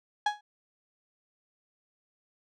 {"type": "tone with exponential decay", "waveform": "35% pulse", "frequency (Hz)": 834, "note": "G#5", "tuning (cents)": 7, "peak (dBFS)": -19, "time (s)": [0.26, 0.41], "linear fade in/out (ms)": 5, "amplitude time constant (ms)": 32, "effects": ["low-pass 4000 Hz 12 dB/octave"]}